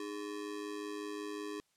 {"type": "ring-modulated tone", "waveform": "square", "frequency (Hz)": 359.4, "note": "F4", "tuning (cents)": 50, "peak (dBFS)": -37, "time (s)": [0, 1.6], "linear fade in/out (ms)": 0, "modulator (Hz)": 52.7, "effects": ["white hiss -75 dBFS RMS until 1.76 s", "low-pass 10000 Hz 12 dB/octave"]}